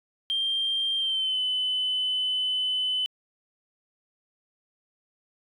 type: tone with pitch glide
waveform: sine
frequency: 3177 to 3020 Hz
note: G7 to F#7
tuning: +23 to +35 cents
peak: -23 dBFS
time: 0.3-3.06 s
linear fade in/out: 0 ms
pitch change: -88 cents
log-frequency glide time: 0.97-1.4 s
effects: tanh soft clip ceiling -19 dBFS